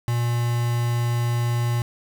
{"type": "tone with quantisation", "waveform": "triangle", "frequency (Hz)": 119, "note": "A#2", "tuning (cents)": 36, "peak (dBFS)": -18, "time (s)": [0.08, 1.82], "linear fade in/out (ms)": 0, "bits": 5, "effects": []}